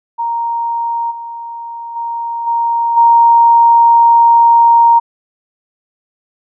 sine tone with level steps, 932.3 Hz, A#5, in tune, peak -14 / -23 / -17 / -11 / -4 dBFS, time 0.18-5 s, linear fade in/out 20 ms, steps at 1.1 / 1.95 / 2.46 / 2.96 s, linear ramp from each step 20 ms, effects none

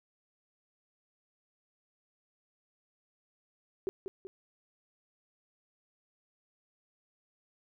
sine tone with echo, 382.6 Hz, G4, 42 cents flat, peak -29 dBFS, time 3.87-3.89 s, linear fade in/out 0 ms, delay 190 ms, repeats 2, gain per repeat -6 dB, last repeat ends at 4.27 s, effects none

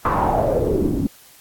pink noise with low-pass filter sweep, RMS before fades -19 dBFS, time 0.05-1.07 s, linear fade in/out 2 ms, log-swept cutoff 1200 to 240 Hz, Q 5, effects white hiss -48 dBFS RMS until 1.4 s + AAC 64 kbps

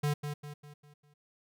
square tone with echo, 146.83 Hz, D3, in tune, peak -28 dBFS, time 0.03-0.14 s, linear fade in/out 10 ms, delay 200 ms, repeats 5, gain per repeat -7 dB, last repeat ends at 1.14 s, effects none

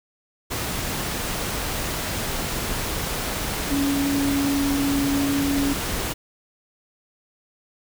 sine tone in noise, 280 Hz, C#4, 18 cents sharp, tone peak -20 dBFS, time 3.7-5.74 s, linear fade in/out 20 ms, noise pink, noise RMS -27 dBFS, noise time 0.5-6.14 s, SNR +4 dB, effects none

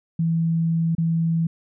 sine tone with dropouts, 164.81 Hz, E3, in tune, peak -18 dBFS, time 0.19-1.47 s, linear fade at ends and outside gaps 5 ms, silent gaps 0.951-0.981 s, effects none

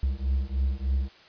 triangle beating tone pair, 65 / 68.3 Hz, C2 / C#2, -11 / -25 cents, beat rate 3.3 Hz, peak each -25 dBFS, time 0.03-1.09 s, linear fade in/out 0 ms, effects white hiss -53 dBFS RMS until 1.28 s + resampled to 11025 Hz

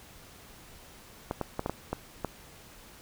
clicks, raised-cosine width 1 ms, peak -16 dBFS, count 7, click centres 1.311 / 1.413 / 1.594 / 1.661 / 1.696 / 1.93 / 2.247 s, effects pink hiss -52 dBFS RMS until 3.01 s

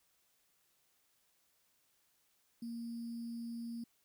sine tone with sample-and-hold, 233.1 Hz, A#3, in tune, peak -40 dBFS, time 2.62-3.84 s, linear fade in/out 5 ms, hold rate 4900 Hz, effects white hiss -75 dBFS RMS until 4.04 s

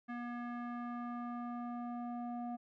square tone with low-pass filter sweep, 240.4 Hz, B3, 46 cents flat, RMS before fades -42 dBFS, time 0.08-2.57 s, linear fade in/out 20 ms, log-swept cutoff 1700 to 790 Hz, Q 2.5, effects none

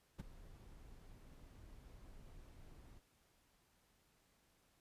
brown noise with ADSR envelope, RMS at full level -43 dBFS, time 0.18-3.01 s, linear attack 20 ms, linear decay 16 ms, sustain -15 dB, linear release 38 ms, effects pink hiss -75 dBFS RMS until 4.8 s + resampled to 32000 Hz

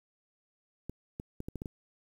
clicks, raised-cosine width 3 ms, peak -25 dBFS, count 7, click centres 0.896 / 1.199 / 1.404 / 1.485 / 1.557 / 1.619 / 1.658 s, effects 9-bit

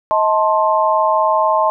sine chord, A diminished, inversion second, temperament just, 633.6 / 880 / 1056 Hz, Eb5 / A5 / C6, +31 / 0 / +16 cents, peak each -16 dBFS, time 0.11-1.7 s, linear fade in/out 0 ms, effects none

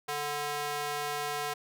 square tone with high-pass filter, 146.83 Hz, D3, in tune, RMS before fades -34 dBFS, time 0.08-1.54 s, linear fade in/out 10 ms, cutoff 670 Hz, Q 1, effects none

